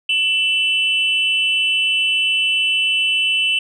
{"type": "tone pair together", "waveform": "sine", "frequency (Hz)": [2671, 2998], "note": ["E7", "F#7"], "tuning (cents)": [22, 22], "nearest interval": "major second", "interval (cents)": 200, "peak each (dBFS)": -16, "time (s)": [0.09, 3.59], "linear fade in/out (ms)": 5, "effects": ["tanh soft clip ceiling -10 dBFS"]}